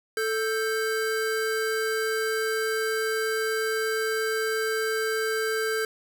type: tone pair together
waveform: square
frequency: 440 / 1577.1 Hz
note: A4 / G6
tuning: 0 / +10 cents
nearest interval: octave + minor seventh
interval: 2210 cents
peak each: -27 / -30 dBFS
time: 0.17-5.85 s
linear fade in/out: 2 ms
effects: none